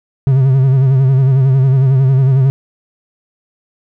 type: tone with vibrato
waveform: triangle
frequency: 133 Hz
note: C3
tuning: 29 cents sharp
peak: -5 dBFS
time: 0.27-2.5 s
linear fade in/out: 0 ms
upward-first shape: sine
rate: 11 Hz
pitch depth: 63 cents each way
effects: none